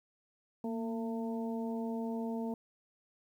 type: harmonic tone with a mistuned harmonic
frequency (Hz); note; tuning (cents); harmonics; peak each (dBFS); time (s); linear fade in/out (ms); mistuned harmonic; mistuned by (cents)
225.3; A3; +41; 1 / 2 / 3 / 4; -35 / -41 / -45 / -47; 0.64-2.54; 2; 1; +43
effects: 11-bit